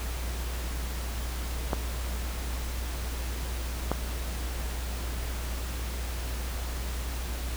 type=clicks; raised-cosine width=1 ms; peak=-12 dBFS; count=2; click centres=1.732 / 3.916 s; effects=added 60 Hz sine -31 dBFS peak until 7.56 s + pink hiss -39 dBFS RMS until 7.56 s